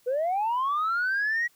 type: linear sweep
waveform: sine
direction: up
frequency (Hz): 476.7 to 1931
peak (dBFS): -22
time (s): 0.06-1.48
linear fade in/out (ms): 20
effects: tanh soft clip ceiling -21 dBFS + white hiss -63 dBFS RMS until 1.55 s